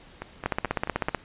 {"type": "two click trains", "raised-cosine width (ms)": 0.5, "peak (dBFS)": [-18, -9], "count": [5, 12], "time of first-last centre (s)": [[0.22, 1.091], [0.46, 1.147]], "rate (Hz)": [4.59, 16], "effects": ["pink hiss -51 dBFS RMS until 1.24 s", "resampled to 8000 Hz"]}